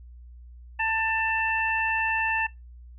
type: harmonic tone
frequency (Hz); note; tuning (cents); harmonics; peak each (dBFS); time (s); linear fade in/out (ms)
890; A5; +20; 1 / 2 / 3; -28 / -27 / -28; 0.79-2.47; 10
effects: noise-tail reverb RT60 0.2 s tail -22 dB re dry + added 60 Hz sine -43 dBFS peak until 2.98 s